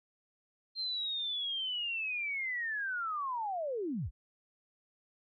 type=linear sweep; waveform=sine; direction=down; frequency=4186 to 34.92 Hz; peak=-33 dBFS; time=0.75-4.11 s; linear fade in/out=50 ms; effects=AAC 64 kbps